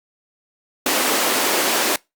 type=high-pass noise; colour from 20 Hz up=pink; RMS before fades=-19 dBFS; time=0.86-1.96 s; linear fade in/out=2 ms; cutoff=280 Hz; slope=24 dB/octave; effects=noise-tail reverb RT60 0.2 s tail -24 dB re dry + Opus 48 kbps